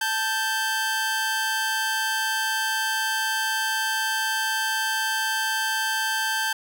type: tone pair together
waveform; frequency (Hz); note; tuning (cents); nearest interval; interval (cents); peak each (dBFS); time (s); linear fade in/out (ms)
sawtooth; 880 / 1568; A5 / G6; 0 / 0; minor seventh; 1000; -24 / -21; 0.01-6.53; 5
effects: none